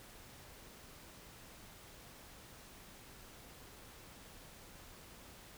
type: silence
effects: pink hiss -56 dBFS RMS until 5.57 s